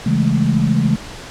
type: chord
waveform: sine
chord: A major seventh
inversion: first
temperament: just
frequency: 137.5 / 165 / 206.2 / 220 Hz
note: C#3 / E3 / G#3 / A3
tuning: -14 / +2 / -12 / 0 cents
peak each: -18 dBFS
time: 0.06-0.96 s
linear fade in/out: 5 ms
effects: pink hiss -33 dBFS RMS until 1.3 s + low-pass 7000 Hz 12 dB/octave